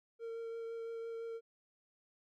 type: tone with vibrato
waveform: triangle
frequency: 458.1 Hz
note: A#4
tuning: 30 cents flat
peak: -38 dBFS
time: 0.19-1.41 s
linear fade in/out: 50 ms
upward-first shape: triangle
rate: 5.9 Hz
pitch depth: 13 cents each way
effects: MP3 96 kbps